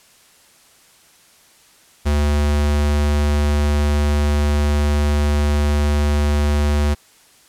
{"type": "tone", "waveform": "square", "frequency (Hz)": 73.42, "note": "D2", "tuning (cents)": 0, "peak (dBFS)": -15, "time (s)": [2.05, 6.95], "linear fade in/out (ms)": 20, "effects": ["white hiss -51 dBFS RMS until 7.48 s", "low-pass 11000 Hz 12 dB/octave"]}